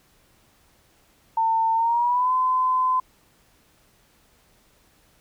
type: tone with pitch glide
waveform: sine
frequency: 900 to 1022 Hz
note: A5 to C6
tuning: +39 to -41 cents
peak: -18 dBFS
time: 1.37-3 s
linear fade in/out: 5 ms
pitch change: +220 cents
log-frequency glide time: 1.74-2.33 s
effects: pink hiss -60 dBFS RMS until 5.2 s